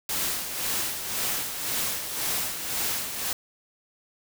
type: noise with tremolo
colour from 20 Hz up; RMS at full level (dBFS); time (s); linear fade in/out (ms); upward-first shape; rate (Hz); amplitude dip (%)
white; -27; 0.09-3.33; 2; sine; 1.9; 55
effects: none